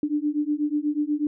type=beating tone pair; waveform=sine; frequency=292.9 / 301.1 Hz; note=D4 / D4; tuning=-5 / +43 cents; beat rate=8.2 Hz; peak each=-25 / -25 dBFS; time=0.03-1.27 s; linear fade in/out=2 ms; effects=none